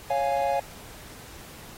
triangle chord, Db major, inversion none, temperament equal, 554.4 / 698.5 / 830.6 Hz, Db5 / F5 / Ab5, 0 / 0 / 0 cents, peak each -25 dBFS, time 0.1-0.6 s, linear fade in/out 5 ms, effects pink hiss -46 dBFS RMS until 1.77 s + AAC 48 kbps

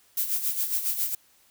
violet noise with tremolo, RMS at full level -25 dBFS, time 0.17-1.15 s, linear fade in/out 5 ms, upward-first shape sine, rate 7.3 Hz, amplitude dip 65%, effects white hiss -61 dBFS RMS until 1.5 s

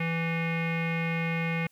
square tone with low-pass filter, 165.4 Hz, E3, 6 cents sharp, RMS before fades -29 dBFS, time 0-1.67 s, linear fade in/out 5 ms, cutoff 2300 Hz, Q 9.2, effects white hiss -66 dBFS RMS until 1.71 s

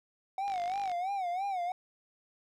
triangle tone with vibrato, 748 Hz, F#5, 19 cents sharp, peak -29 dBFS, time 0.38-1.72 s, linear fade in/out 2 ms, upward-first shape sine, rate 3 Hz, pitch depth 130 cents each way
click train, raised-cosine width 0.2 ms, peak -29 dBFS, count 23, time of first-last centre 0.48-0.917 s, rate 50.4 Hz
effects none

